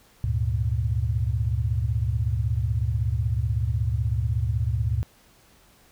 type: tone cluster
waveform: sine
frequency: 73 / 102.1 / 118.3 Hz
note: D2 / G#2 / A#2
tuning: -10 / -29 / +26 cents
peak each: -26 dBFS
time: 0.24-5.03 s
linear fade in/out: 0 ms
effects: pink hiss -57 dBFS RMS until 5.91 s